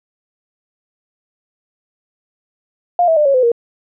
sine tone with pitch steps, 704 / 649.3 / 598.9 / 552.3 / 509.4 / 469.9 Hz, F5 / E5 / D5 / C#5 / C5 / A#4, +14 / -26 / +34 / -6 / -46 / +14 cents, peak -9 dBFS, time 2.99-3.518 s, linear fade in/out 2 ms, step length 88 ms, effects none

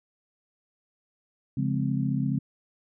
sine chord, Db major seventh, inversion none, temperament just, 138.59 / 173.24 / 207.9 / 259.9 Hz, Db3 / F3 / Ab3 / C4, 0 / -14 / +2 / -11 cents, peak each -27 / -33 / -30 / -30 dBFS, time 1.57-2.39 s, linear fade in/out 5 ms, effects none

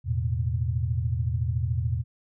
sine chord, E suspended fourth, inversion none, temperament just, 82.41 / 109.88 / 123.61 Hz, E2 / A2 / B2, 0 / -2 / +2 cents, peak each -28 dBFS, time 0.04-2.04 s, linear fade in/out 50 ms, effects none

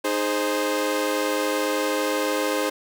sawtooth chord, Ab major, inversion second, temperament equal with one note detuned, 308.1 / 415.3 / 523.3 Hz, Eb4 / Ab4 / C5, -17 / 0 / 0 cents, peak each -23 / -24 / -21 dBFS, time 0.04-2.7 s, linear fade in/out 10 ms, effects none

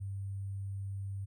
sine tone with sample-and-hold, 98 Hz, G2, in tune, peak -36 dBFS, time 0-1.26 s, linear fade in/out 20 ms, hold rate 8820 Hz, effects none

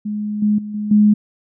sine tone with level steps, 209.7 Hz, G#3, 17 cents sharp, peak -20 / -12 / -25 / -20 / -8 dBFS, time 0.05-1.14 s, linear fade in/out 10 ms, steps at 0.42 / 0.58 / 0.74 / 0.91 s, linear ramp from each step 5 ms, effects none

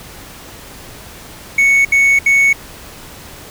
triangle tone bursts, 2217 Hz, C#7, in tune, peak -6 dBFS, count 3, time 1.58-2.53 s, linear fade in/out 5 ms, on 270 ms, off 70 ms, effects pink hiss -35 dBFS RMS until 3.5 s

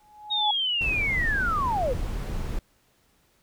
sine tone with exponential growth, 842 Hz, G#5, 24 cents sharp, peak -20 dBFS, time 0-0.51 s, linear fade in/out 5 ms, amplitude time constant 110 ms
sine linear sweep, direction down, 3772 to 454.8 Hz, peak -23 dBFS, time 0.3-1.94 s, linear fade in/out 20 ms
brown noise, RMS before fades -30 dBFS, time 0.81-2.59 s, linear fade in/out 2 ms
effects pink hiss -65 dBFS RMS until 3.42 s

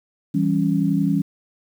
sine chord, C# diminished, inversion first, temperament equal, 164.81 / 196 / 277.2 Hz, E3 / G3 / C#4, 0 / 0 / 0 cents, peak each -21 dBFS, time 0.34-1.22 s, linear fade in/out 10 ms, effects 8-bit

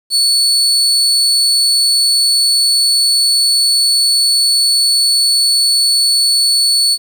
35% pulse tone, 4435 Hz, C#8, in tune, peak -8 dBFS, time 0.1-6.98 s, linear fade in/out 50 ms, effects 7-bit

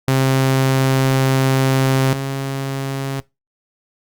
sawtooth tone pair in turn, 133.1 / 135.98 Hz, C3 / C#3, +30 / -33 cents, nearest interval unison, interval 37 cents, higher second, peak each -9 / -17 dBFS, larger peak first, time 0.08-2.13 / 2.13-3.2 s, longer first, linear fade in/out 0 ms, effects noise-tail reverb RT60 0.2 s tail -20 dB re dry + Opus 48 kbps

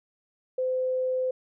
sine tone, 513 Hz, C5, 34 cents flat, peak -24 dBFS, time 0.58-1.31 s, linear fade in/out 5 ms, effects none

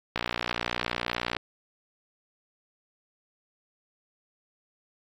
click train, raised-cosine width 0.3 ms, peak -11 dBFS, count 73, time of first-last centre 0.16-1.366 s, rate 59.7 Hz, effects AAC 64 kbps

